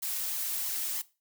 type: noise with flanger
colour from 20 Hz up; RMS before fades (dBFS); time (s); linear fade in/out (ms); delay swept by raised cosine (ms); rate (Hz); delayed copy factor
blue; -33; 0.02-1.02; 10; 0.94 to 3.34; 3.1; +0.5
effects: noise-tail reverb RT60 0.3 s tail -19 dB re dry